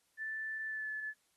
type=tone with pitch glide; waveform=sine; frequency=1760 to 1729.8 Hz; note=A6 to A6; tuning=0 to -30 cents; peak=-37 dBFS; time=0.17-1.14 s; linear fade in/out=50 ms; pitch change=-30 cents; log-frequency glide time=0.66-0.89 s; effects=white hiss -75 dBFS RMS until 1.36 s + AAC 32 kbps